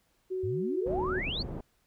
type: tone with pitch glide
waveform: sine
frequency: 373 to 370.2 Hz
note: F#4 to F#4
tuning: +14 to +1 cents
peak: -30 dBFS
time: 0.3-1.2 s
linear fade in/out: 20 ms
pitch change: -13 cents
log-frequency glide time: 0.49-0.75 s
type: exponential sweep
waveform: sine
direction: up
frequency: 89.2 to 4718 Hz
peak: -32 dBFS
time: 0.43-1.43 s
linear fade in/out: 10 ms
type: low-pass noise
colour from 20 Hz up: pink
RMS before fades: -37 dBFS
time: 0.86-1.61 s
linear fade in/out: 5 ms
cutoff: 500 Hz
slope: 12 dB/octave
effects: pink hiss -71 dBFS RMS until 1.86 s